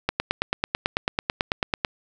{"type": "click train", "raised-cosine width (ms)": 0.3, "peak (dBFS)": -5, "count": 17, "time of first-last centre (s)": [0.09, 1.848], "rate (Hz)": 9.1, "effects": []}